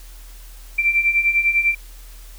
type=beating tone pair; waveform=sine; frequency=2344 / 2354 Hz; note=D7 / D7; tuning=-4 / +3 cents; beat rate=10 Hz; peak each=-21 / -16 dBFS; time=0.78-1.75 s; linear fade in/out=10 ms; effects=added 40 Hz sine -37 dBFS peak until 2.38 s + white hiss -47 dBFS RMS until 2.38 s